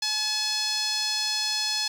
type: tone with band-pass filter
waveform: sawtooth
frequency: 856 Hz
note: A5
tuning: 48 cents flat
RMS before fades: -27 dBFS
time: 0.02-1.88 s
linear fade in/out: 5 ms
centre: 4800 Hz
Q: 3.6
effects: 8-bit